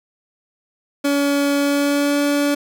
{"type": "tone with pitch glide", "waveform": "30% pulse", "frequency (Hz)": [283.5, 287.6], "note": ["C#4", "D4"], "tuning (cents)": [39, -36], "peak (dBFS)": -13, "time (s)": [1.04, 2.55], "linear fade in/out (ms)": 10, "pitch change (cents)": 25, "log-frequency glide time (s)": [1.57, 2.2], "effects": []}